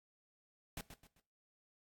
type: noise with echo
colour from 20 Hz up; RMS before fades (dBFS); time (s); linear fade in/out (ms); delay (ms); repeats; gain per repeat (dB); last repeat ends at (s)
pink; -44; 0.77-0.81; 2; 130; 3; -9; 1.2
effects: noise-tail reverb RT60 0.5 s tail -20 dB re dry + AAC 64 kbps